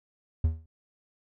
triangle tone with exponential decay, 80.2 Hz, E2, 47 cents flat, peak -16 dBFS, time 0.44-0.66 s, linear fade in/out 5 ms, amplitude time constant 47 ms, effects none

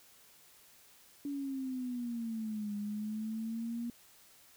sine exponential two-way sweep, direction down then up, 287.1 to 204.6 to 237.9 Hz, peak -35 dBFS, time 1.25-3.9 s, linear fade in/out 2 ms, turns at 2.75 s, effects white hiss -61 dBFS RMS until 4.56 s

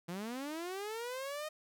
sawtooth linear sweep, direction up, 164.81 to 624 Hz, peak -35 dBFS, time 0.08-1.49 s, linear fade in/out 10 ms, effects none

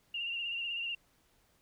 sine tone with vibrato, 2784 Hz, F7, 6 cents flat, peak -34 dBFS, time 0.14-0.95 s, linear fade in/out 5 ms, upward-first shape sine, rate 16 Hz, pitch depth 44 cents each way, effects pink hiss -70 dBFS RMS until 1.61 s

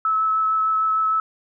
sine tone with vibrato, 1300 Hz, E6, 24 cents flat, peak -17 dBFS, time 0.05-1.2 s, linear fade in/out 2 ms, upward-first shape sine, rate 6.6 Hz, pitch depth 11 cents each way, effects none

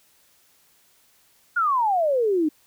sine exponential sweep, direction down, 1459 to 293.7 Hz, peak -18 dBFS, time 1.56-2.49 s, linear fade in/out 10 ms, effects white hiss -60 dBFS RMS until 2.66 s

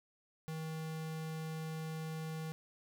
square tone, 159 Hz, D#3, 38 cents sharp, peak -40 dBFS, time 0.48-2.52 s, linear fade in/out 0 ms, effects none

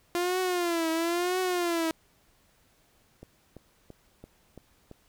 sawtooth tone with vibrato, 346.3 Hz, F4, 15 cents flat, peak -22 dBFS, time 0.15-1.91 s, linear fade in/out 0 ms, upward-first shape triangle, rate 1 Hz, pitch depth 130 cents each way
click train, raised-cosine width 2 ms, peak -31 dBFS, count 6, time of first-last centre 3.23-4.914 s, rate 2.97 Hz
effects pink hiss -65 dBFS RMS until 5.08 s

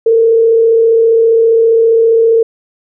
sine tone with frequency modulation, 455 Hz, A#4, 42 cents flat, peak -5 dBFS, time 0.06-2.43 s, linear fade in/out 5 ms, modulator 35 Hz, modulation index 0.31, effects none

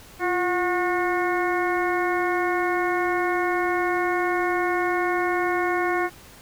harmonic tone with a mistuned harmonic, 362.6 Hz, F#4, 35 cents flat, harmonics 1 / 2 / 3 / 4 / 5 / 6, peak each -24 / -27 / -29 / -30 / -31 / -32 dBFS, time 0.19-6.1 s, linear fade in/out 50 ms, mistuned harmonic 1, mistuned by -68 cents, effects pink hiss -47 dBFS RMS until 6.41 s

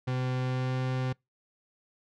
40% pulse tone with pitch glide, 127.8 to 128.91 Hz, C3 to C3, -40 to -25 cents, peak -27 dBFS, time 0.07-1.13 s, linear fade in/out 10 ms, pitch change +15 cents, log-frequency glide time 0.4-0.73 s, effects noise-tail reverb RT60 0.2 s tail -26 dB re dry + low-pass 4000 Hz 12 dB/octave

